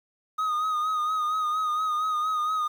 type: tone with vibrato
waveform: triangle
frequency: 1246 Hz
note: D#6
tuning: 2 cents sharp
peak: -22 dBFS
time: 0.38-2.68 s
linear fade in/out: 10 ms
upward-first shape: sine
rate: 4.3 Hz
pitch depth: 42 cents each way
effects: 9-bit